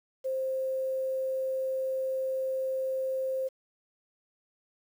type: tone with quantisation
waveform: sine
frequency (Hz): 526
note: C5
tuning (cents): +9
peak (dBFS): -28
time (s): 0.24-3.49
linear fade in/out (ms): 20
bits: 9
effects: none

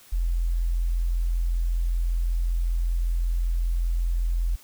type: tone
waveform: sine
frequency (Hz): 42.62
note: F1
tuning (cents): -41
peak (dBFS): -21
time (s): 0.12-4.56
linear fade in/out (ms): 10
effects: white hiss -52 dBFS RMS until 4.63 s

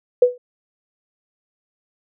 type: tone with exponential decay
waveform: sine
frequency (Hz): 493.9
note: B4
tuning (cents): 0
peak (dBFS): -5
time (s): 0.22-0.38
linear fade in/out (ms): 5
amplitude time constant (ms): 34
effects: none

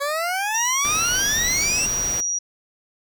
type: exponential sweep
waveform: 20% pulse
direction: up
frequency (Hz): 554 to 2794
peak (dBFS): -17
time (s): 0-1.87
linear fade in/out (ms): 20
type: tone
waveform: sine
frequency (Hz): 5760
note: F#8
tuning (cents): -47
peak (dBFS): -21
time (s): 0.54-2.39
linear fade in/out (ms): 10
type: noise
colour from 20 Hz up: pink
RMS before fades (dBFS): -31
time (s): 0.84-2.21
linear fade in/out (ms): 10
effects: none

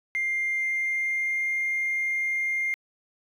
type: tone with pitch glide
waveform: triangle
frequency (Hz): 2100 to 2112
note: C7 to C7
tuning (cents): +6 to +16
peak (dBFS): -21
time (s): 0.15-2.74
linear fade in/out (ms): 0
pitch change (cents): +10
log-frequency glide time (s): 0.49-1.52
effects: tanh soft clip ceiling -21 dBFS

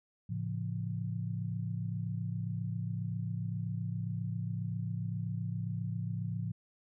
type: chord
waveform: sine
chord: A augmented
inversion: none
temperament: just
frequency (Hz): 110 / 137.5 / 171.88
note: A2 / C#3 / E#3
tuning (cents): 0 / -14 / -27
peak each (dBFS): -36 / -40 / -38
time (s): 0.29-6.52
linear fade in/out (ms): 10
effects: none

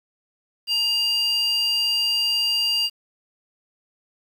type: tone pair together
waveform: triangle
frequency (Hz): 2827 / 4754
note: F7 / D8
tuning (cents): +20 / +20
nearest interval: major sixth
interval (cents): 900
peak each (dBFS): -19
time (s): 0.67-2.9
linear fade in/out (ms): 50
effects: tanh soft clip ceiling -15 dBFS + 8-bit

